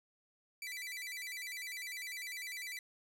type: tone with vibrato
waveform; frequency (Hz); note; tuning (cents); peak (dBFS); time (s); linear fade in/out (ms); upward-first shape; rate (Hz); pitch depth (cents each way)
sawtooth; 2150; C7; +47; -38; 0.62-2.79; 2; square; 10; 130
effects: none